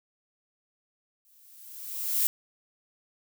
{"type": "noise with exponential growth", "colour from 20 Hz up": "violet", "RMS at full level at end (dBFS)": -23, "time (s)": [1.25, 2.27], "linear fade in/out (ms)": 0, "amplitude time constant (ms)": 220, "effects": []}